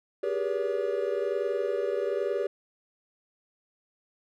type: tone cluster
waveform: triangle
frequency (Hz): 390.3 / 411.4 / 481.9 / 570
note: G4 / G#4 / B4 / C#5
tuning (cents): -8 / -16 / -43 / +48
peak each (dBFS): -30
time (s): 0.23-2.47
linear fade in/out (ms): 5
effects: none